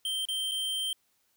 square tone with dropouts, 3136 Hz, G7, in tune, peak -30 dBFS, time 0.05-0.93 s, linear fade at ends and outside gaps 2 ms, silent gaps 0.253-0.286 / 0.513-0.517 s, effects white hiss -72 dBFS RMS until 1.36 s

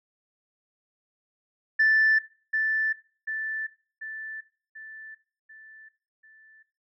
sine tone with echo, 1760 Hz, A6, in tune, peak -16 dBFS, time 1.79-2.19 s, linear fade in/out 10 ms, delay 740 ms, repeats 6, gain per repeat -6 dB, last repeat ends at 6.63 s, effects noise-tail reverb RT60 0.4 s tail -18 dB re dry + tanh soft clip ceiling -14 dBFS

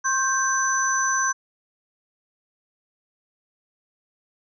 sine tone cluster, 1071 / 1569 / 6030 Hz, C6 / G6 / F#8, +40 / +1 / +32 cents, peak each -24 dBFS, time 0.04-1.33 s, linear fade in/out 20 ms, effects none

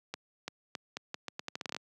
accelerating click train, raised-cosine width 0.2 ms, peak -19 dBFS, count 15, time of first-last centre 0.14-1.765 s, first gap 340 ms, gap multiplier 0.8, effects high-pass 150 Hz 12 dB/octave

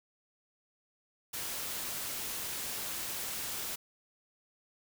white noise, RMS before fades -38 dBFS, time 1.33-3.76 s, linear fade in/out 10 ms, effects none

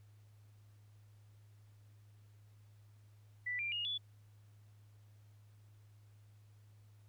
sine tone with pitch steps, 1975.5 / 2377 / 2859 / 3440 Hz, B6 / D7 / F7 / A7, 0 / +20 / +40 / -40 cents, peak -36 dBFS, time 3.46-3.98 s, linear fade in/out 10 ms, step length 130 ms, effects added 104 Hz sine -59 dBFS peak until 7.08 s + pink hiss -75 dBFS RMS until 7.08 s

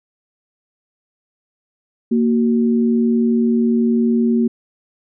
sine tone pair together, 232.6 / 373.5 Hz, A#3 / F#4, -4 / +16 cents, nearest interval minor sixth, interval 820 cents, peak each -13 / -21 dBFS, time 2.11-4.48 s, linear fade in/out 10 ms, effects none

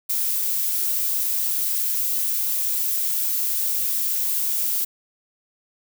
violet noise, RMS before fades -23 dBFS, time 0.09-4.85 s, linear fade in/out 10 ms, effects none

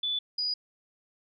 sine tone pair in turn, 3476 / 4916 Hz, A7 / D#8, -22 / -22 cents, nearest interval tritone, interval 600 cents, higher second, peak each -27 dBFS, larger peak neither, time 0.03-0.19 / 0.38-0.54 s, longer neither, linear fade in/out 5 ms, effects none

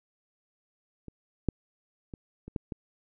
clicks, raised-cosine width 3 ms, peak -29 / -12 / -27 / -29 / -18 / -22 dBFS, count 6, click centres 1.083 / 1.487 / 2.138 / 2.48 / 2.562 / 2.722 s, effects none

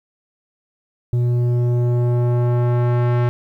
square tone with low-pass filter sweep, 121.3 Hz, B2, 31 cents flat, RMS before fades -17 dBFS, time 1.13-3.29 s, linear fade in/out 0 ms, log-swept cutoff 270 to 1800 Hz, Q 0.76, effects 9-bit

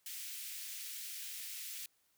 white high-pass noise, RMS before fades -45 dBFS, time 0.06-1.86 s, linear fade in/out 2 ms, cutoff 2000 Hz, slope 24 dB/octave, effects white hiss -75 dBFS RMS until 2.17 s

